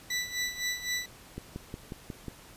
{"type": "tone with tremolo", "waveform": "20% pulse", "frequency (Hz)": 1975.5, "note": "B6", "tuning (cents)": 0, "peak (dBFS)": -23, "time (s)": [0.1, 1.06], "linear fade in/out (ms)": 5, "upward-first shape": "sine", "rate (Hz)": 3.9, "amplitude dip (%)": 75}
{"type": "click train", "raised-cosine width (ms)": 3, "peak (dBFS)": -24, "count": 6, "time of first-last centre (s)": [1.38, 2.283], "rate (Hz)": 5.54}
{"effects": ["pink hiss -52 dBFS RMS until 2.56 s", "resampled to 32000 Hz"]}